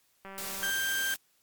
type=click train; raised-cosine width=0.5 ms; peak=-30 dBFS; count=88; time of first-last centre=0.25-0.698 s; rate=194 Hz
type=noise; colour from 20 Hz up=white; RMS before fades=-38 dBFS; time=0.38-1.16 s; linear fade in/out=0 ms
type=tone; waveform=35% pulse; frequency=1580 Hz; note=G6; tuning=13 cents sharp; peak=-27 dBFS; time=0.63-1.14 s; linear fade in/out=0 ms
effects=white hiss -69 dBFS RMS until 1.42 s + MP3 96 kbps